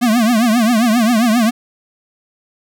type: tone with vibrato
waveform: square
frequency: 230 Hz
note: A#3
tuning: 23 cents flat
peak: -11 dBFS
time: 0.01-1.51 s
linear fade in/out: 20 ms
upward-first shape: triangle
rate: 7.5 Hz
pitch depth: 170 cents each way
effects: none